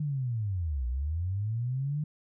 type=linear two-way sweep; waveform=sine; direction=down then up; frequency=153.3 to 58.7 to 153.3 Hz; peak=-28 dBFS; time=0-2.04 s; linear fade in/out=5 ms; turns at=0.87 s; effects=none